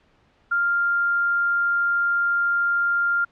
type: tone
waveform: sine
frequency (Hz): 1396.9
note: F6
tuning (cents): 0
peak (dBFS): -18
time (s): 0.51-3.25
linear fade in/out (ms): 10
effects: pink hiss -60 dBFS RMS until 3.31 s + low-pass 3000 Hz 12 dB/octave